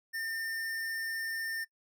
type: tone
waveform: square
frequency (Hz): 1806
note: A6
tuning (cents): +45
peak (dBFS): -35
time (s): 0.13-1.65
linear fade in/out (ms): 20
effects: noise-tail reverb RT60 0.1 s tail -22 dB re dry